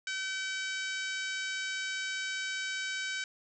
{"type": "harmonic tone", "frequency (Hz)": 765, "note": "G5", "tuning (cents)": -42, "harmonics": [2, 3, 4, 5, 6, 7, 8, 9, 10], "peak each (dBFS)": [-36, -40, -42, -44, -46, -47, -48, -49, -50], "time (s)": [0.07, 3.24], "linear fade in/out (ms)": 2, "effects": []}